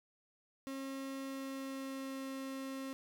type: tone with pitch glide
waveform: 35% pulse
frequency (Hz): 270 to 268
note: C#4 to C4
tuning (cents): -45 to +42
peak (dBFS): -39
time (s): 0.67-2.93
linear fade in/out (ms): 0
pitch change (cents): -13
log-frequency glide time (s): 1.26-2.27
effects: none